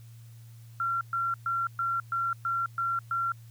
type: tone bursts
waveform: sine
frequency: 1368 Hz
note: F6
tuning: 36 cents flat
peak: -26 dBFS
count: 8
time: 0.8-3.32 s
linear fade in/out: 2 ms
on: 210 ms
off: 120 ms
effects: added 115 Hz sine -46 dBFS peak until 3.5 s + white hiss -62 dBFS RMS until 3.5 s